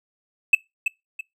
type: tone with echo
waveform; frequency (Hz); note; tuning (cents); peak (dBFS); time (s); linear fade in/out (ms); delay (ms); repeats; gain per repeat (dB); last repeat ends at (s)
triangle; 2618; E7; -13; -6; 0.53-0.55; 5; 330; 2; -10; 1.21
effects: noise-tail reverb RT60 0.2 s tail -23 dB re dry + tanh soft clip ceiling -5 dBFS